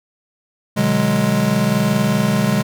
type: chord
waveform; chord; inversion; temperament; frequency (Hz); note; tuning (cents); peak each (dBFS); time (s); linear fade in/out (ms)
square; G# half-diminished seventh; first; just; 124.59 / 149.51 / 186.89 / 207.7; B2 / D3 / F#3 / G#3; +16 / +31 / +18 / 0; -23 / -22 / -22 / -18; 0.76-2.63; 20
effects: none